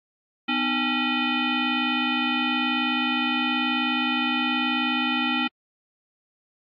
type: tone with frequency modulation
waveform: sine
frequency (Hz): 1363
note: F6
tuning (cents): -43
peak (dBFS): -21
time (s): 0.48-5.48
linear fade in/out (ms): 10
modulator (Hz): 557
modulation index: 3.2
effects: AAC 48 kbps